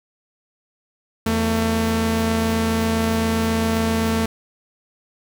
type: tone pair together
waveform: sawtooth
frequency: 83.9 / 224.2 Hz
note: E2 / A3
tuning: +31 / +33 cents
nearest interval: octave + perfect fourth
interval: 1702 cents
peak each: -20 / -15 dBFS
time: 1.26-4.26 s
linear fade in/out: 5 ms
effects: none